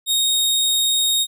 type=tone; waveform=sawtooth; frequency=3729 Hz; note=A#7; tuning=in tune; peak=-13 dBFS; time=0.06-1.27 s; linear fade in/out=50 ms; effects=none